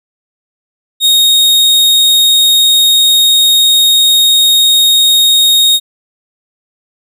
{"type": "tone", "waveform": "40% pulse", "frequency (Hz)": 3729, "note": "A#7", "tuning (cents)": 0, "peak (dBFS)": -4, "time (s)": [1, 5.8], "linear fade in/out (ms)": 50, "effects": []}